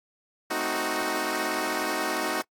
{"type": "chord", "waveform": "10% pulse", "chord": "A diminished seventh", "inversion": "none", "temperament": "equal", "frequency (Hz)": [220, 261.6, 311.1, 370], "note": ["A3", "C4", "Eb4", "Gb4"], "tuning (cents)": [0, 0, 0, 0], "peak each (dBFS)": [-28, -27, -22, -22], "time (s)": [0.5, 2.42], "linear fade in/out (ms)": 10, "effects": ["noise-tail reverb RT60 0.1 s tail -26 dB re dry", "AAC 64 kbps"]}